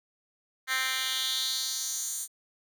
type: tone with high-pass filter sweep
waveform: 10% pulse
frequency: 261.4 Hz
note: C4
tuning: 1 cent flat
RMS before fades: -31 dBFS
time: 0.67-2.28 s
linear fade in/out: 50 ms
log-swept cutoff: 1900 to 8300 Hz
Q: 2.6
effects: none